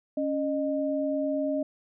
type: tone pair together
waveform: sine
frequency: 277.6 / 613.5 Hz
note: C#4 / D#5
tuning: +3 / -25 cents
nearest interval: octave + major second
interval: 1372 cents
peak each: -28 / -28 dBFS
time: 0.17-1.63 s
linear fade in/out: 5 ms
effects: none